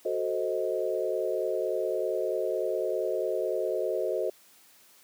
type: chord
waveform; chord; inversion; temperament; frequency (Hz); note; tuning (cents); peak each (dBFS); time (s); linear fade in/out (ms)
sine; F# diminished seventh; none; equal with one note detuned; 370 / 440 / 523.3 / 627.7; F#4 / A4 / C5 / Eb5; 0 / 0 / 0 / +15; -32; 0.05-4.3; 5
effects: white hiss -58 dBFS RMS until 5.03 s + high-pass 150 Hz 12 dB/octave